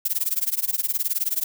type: noise with tremolo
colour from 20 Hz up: violet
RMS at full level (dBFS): -21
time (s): 0.05-1.44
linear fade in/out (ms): 5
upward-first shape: sine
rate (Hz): 19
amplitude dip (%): 95
effects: none